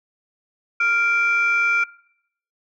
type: tone pair together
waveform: sine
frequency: 1396.9 / 2349 Hz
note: F6 / D7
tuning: 0 / 0 cents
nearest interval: major sixth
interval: 900 cents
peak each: -18 / -19 dBFS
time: 0.8-1.84 s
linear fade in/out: 5 ms
effects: noise-tail reverb RT60 0.7 s tail -21 dB re dry + tanh soft clip ceiling -10 dBFS